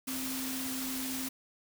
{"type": "tone in noise", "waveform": "sine", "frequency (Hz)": 261.6, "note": "C4", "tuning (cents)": 0, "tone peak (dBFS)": -37, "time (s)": [0.07, 1.29], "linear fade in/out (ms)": 10, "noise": "white", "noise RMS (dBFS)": -38, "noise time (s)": [0.07, 1.29], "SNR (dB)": -2, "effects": []}